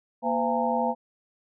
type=tone cluster; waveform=sine; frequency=234.9 / 510 / 680 / 823 / 915 Hz; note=A#3 / C5 / F5 / G#5 / A#5; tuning=+13 / -44 / -46 / -16 / -32 cents; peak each=-29 dBFS; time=0.22-0.95 s; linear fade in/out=50 ms; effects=none